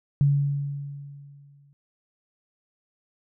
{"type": "tone with exponential decay", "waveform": "sine", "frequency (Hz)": 141.8, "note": "C#3", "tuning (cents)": 40, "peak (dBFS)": -15, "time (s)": [0.21, 1.73], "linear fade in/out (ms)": 0, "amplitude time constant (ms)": 330, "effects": []}